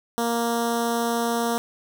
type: tone with notch filter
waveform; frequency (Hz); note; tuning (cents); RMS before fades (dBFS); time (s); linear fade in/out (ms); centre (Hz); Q
10% pulse; 233.6; A#3; +4; -24; 0.18-1.58; 0; 2300; 0.75
effects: none